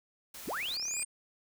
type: noise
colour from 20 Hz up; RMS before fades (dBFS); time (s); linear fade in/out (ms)
white; -46; 0.34-0.77; 5
type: tone with exponential growth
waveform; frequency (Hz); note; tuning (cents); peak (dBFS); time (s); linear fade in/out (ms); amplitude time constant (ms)
sawtooth; 2435; D#7; -38; -32; 0.38-1.03; 0; 140
type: click train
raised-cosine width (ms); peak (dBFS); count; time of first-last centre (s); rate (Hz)
0.5; -36; 21; 0.46-1.023; 35.5
type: linear sweep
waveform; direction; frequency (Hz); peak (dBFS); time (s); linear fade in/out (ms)
sine; up; 98 to 8780; -33; 0.47-1.05; 10
effects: none